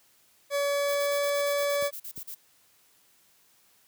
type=tone with pitch glide; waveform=40% pulse; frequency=568 to 571.6 Hz; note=C#5 to D5; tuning=+42 to -47 cents; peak=-24 dBFS; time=0.5-1.91 s; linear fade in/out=50 ms; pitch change=+11 cents; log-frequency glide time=0.65-1.23 s
type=noise bursts; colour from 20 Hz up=violet; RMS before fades=-39 dBFS; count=13; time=0.88-2.349 s; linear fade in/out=10 ms; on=77 ms; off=39 ms
type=clicks; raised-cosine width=3 ms; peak=-33 dBFS; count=2; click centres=1.825 / 2.178 s
effects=white hiss -63 dBFS RMS until 3.87 s + high-pass 60 Hz 12 dB/octave